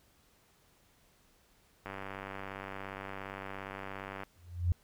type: click train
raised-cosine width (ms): 0.5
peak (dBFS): -26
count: 232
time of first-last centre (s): 1.86-4.234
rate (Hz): 97.3
type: tone with exponential growth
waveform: sine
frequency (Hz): 87.5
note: F2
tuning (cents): +4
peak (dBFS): -22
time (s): 4.36-4.72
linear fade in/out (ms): 0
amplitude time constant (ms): 77
effects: pink hiss -67 dBFS RMS until 4.83 s